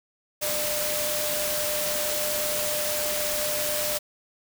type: tone in noise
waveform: sine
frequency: 599 Hz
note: D5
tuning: 34 cents sharp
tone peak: -30 dBFS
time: 0.41-3.99 s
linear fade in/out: 20 ms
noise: white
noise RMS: -28 dBFS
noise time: 0.41-3.99 s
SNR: -5 dB
effects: none